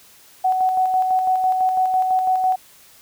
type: tone with tremolo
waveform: sine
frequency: 747 Hz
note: F#5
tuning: 16 cents sharp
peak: -14 dBFS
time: 0.44-2.56 s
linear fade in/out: 10 ms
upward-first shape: square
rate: 6 Hz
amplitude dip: 35%
effects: white hiss -49 dBFS RMS until 3.01 s